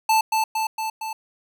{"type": "tone with echo", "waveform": "square", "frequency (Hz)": 880, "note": "A5", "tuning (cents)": 0, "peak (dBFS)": -16, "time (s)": [0.09, 0.21], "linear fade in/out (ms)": 5, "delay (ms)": 230, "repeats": 4, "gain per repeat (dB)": -3, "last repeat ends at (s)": 1.13, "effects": []}